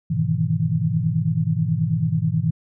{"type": "chord", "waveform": "sine", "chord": "E major seventh", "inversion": "first", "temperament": "equal", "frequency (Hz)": [103.83, 123.47, 155.56, 164.81], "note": ["G#2", "B2", "D#3", "E3"], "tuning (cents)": [0, 0, 0, 0], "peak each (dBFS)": [-26, -25, -23, -22], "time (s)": [0.1, 2.51], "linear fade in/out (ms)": 10, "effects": []}